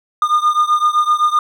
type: beating tone pair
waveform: triangle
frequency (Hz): 1213 / 1220.8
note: D#6 / D#6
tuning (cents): -44 / -33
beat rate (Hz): 7.8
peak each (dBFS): -12 / -14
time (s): 0.22-1.39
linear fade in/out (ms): 2
effects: none